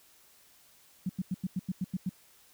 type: tone bursts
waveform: sine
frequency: 185 Hz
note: F#3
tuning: in tune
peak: -28 dBFS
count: 9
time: 1.06-2.094 s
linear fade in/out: 5 ms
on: 34 ms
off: 91 ms
effects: white hiss -61 dBFS RMS until 2.53 s